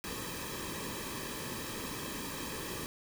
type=noise with comb filter; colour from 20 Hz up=pink; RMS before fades=-40 dBFS; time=0.04-2.86 s; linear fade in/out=0 ms; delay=1.4 ms; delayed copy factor=-0.7; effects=none